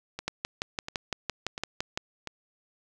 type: two click trains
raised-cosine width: 0.2 ms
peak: -12 / -18 dBFS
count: 11 / 4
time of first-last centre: 0.28-1.975 / 0.19-2.273 s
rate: 5.9 / 1.44 Hz
effects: none